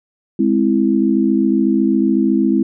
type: chord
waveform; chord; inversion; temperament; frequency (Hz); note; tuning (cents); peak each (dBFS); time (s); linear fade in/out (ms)
sine; Ab augmented; none; equal; 207.7 / 261.6 / 329.6; Ab3 / C4 / E4; 0 / 0 / 0; -16; 0.39-2.63; 5
effects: none